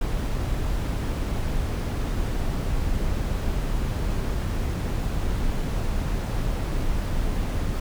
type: noise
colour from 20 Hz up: brown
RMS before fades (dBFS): -25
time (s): 0.01-7.8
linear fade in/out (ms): 5
effects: none